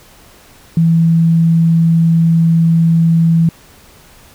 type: tone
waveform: sine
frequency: 165.2 Hz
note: E3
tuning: 4 cents sharp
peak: -7 dBFS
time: 0.77-3.49 s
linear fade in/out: 2 ms
effects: pink hiss -43 dBFS RMS until 4.34 s